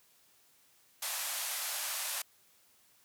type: band-pass noise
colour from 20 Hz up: white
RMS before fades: -37 dBFS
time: 1.02-2.22 s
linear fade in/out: 5 ms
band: 590 to 14000 Hz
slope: 48 dB/octave
effects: white hiss -66 dBFS RMS until 3.04 s + high-pass 60 Hz 12 dB/octave